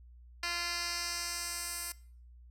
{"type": "tone with band-pass filter sweep", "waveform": "10% pulse", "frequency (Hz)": 345.9, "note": "F4", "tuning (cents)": -17, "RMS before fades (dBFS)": -37, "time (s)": [0.43, 1.92], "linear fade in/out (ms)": 2, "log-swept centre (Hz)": [3700, 10000], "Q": 1.4, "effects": ["noise-tail reverb RT60 0.5 s tail -21 dB re dry", "added 60 Hz sine -52 dBFS peak until 2.5 s"]}